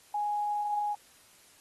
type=tone; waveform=sine; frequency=830.6 Hz; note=G#5; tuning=in tune; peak=-28 dBFS; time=0.14-0.95 s; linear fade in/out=5 ms; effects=white hiss -59 dBFS RMS until 1.6 s + AAC 32 kbps